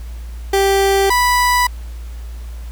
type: tone pair in turn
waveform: 30% pulse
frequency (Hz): 392 / 985.8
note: G4 / B5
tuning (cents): 0 / -3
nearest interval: octave + major third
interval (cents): 1597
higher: second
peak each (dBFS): -9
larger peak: neither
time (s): 0.53-1.1 / 1.1-1.67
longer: neither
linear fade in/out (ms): 5
effects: added 58 Hz sine -26 dBFS peak until 2.71 s + pink hiss -45 dBFS RMS until 2.71 s